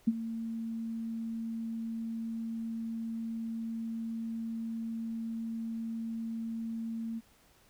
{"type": "tone with ADSR envelope", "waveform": "sine", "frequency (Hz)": 226.9, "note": "A#3", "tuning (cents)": -47, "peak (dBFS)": -20, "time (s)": [0.07, 7.21], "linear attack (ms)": 10, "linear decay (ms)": 37, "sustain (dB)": -14, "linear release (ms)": 34, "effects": ["pink hiss -64 dBFS RMS until 7.69 s"]}